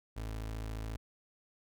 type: tone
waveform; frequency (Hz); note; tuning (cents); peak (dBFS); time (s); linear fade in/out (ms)
30% pulse; 54.3; A1; -22; -35; 0.16-0.97; 10
effects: none